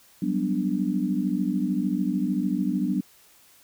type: chord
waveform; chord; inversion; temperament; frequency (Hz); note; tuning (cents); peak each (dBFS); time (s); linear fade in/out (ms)
sine; G major seventh; third; equal with one note detuned; 185 / 198.39 / 246.9 / 293.7; F#3 / G3 / B3 / D4; 0 / +21 / 0 / 0; -28; 0.22-3.01; 5
effects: white hiss -56 dBFS RMS until 3.63 s